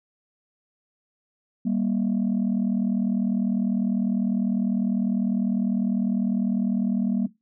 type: tone pair together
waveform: sine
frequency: 196 / 236 Hz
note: G3 / A#3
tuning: 0 / +22 cents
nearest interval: minor third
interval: 322 cents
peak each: -23 / -22 dBFS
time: 1.65-7.27 s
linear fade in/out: 10 ms
effects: noise-tail reverb RT60 0.2 s tail -18 dB re dry + tanh soft clip ceiling -17 dBFS